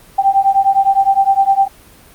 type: beating tone pair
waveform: sine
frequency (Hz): 779 / 788.8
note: G5 / G5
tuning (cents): -11 / +11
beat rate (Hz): 9.8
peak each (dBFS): -12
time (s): 0.18-1.68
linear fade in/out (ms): 10
effects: pink hiss -43 dBFS RMS until 2.14 s + Opus 32 kbps